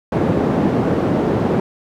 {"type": "band-pass noise", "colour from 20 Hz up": "white", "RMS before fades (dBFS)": -17, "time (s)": [0.12, 1.6], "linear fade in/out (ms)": 2, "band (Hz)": [120, 390], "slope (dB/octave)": 12, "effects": []}